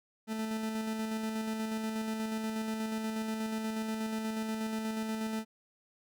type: tone with tremolo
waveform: 40% pulse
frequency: 220 Hz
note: A3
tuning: in tune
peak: -31 dBFS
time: 0.27-5.45 s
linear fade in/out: 50 ms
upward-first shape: square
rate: 8.3 Hz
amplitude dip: 30%
effects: none